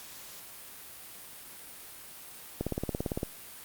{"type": "click train", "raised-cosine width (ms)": 2, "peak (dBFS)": -17, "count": 12, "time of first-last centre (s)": [2.61, 3.231], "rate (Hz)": 17.7, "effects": ["white hiss -47 dBFS RMS until 3.64 s", "Opus 48 kbps"]}